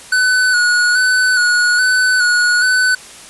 square tone with vibrato, 1480 Hz, F#6, in tune, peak -11 dBFS, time 0.12-2.95 s, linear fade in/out 5 ms, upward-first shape square, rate 1.2 Hz, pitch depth 29 cents each way, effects white hiss -36 dBFS RMS until 3.29 s + resampled to 24000 Hz

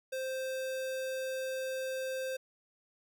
square tone, 523.3 Hz, C5, in tune, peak -35 dBFS, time 0.12-2.37 s, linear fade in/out 10 ms, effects none

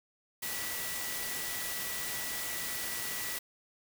sine tone in noise, 1950 Hz, B6, 23 cents flat, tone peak -43 dBFS, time 0.42-3.39 s, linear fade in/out 10 ms, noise white, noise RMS -37 dBFS, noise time 0.42-3.39 s, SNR -9 dB, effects none

